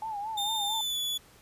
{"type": "tone with vibrato", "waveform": "sine", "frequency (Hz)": 848, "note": "G#5", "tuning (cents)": 36, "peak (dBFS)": -32, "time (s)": [0.02, 0.81], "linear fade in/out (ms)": 2, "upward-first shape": "sine", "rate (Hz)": 4.4, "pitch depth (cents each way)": 95}
{"type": "tone with pitch glide", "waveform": "40% pulse", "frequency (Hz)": [3614, 3431], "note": ["A7", "A7"], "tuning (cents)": [46, -44], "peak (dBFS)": -28, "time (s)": [0.37, 1.18], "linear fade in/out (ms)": 10, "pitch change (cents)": -90, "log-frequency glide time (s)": [0.63, 1]}
{"effects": ["pink hiss -57 dBFS RMS until 1.41 s", "resampled to 32000 Hz"]}